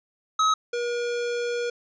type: tone pair in turn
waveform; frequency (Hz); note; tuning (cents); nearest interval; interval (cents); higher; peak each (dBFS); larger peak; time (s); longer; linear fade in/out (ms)
square; 1278 / 478.7; D#6 / A#4; +46 / +46; octave + perfect fourth; 1700; first; -19 / -26; first; 0.39-0.54 / 0.73-1.7; second; 5
effects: resampled to 16000 Hz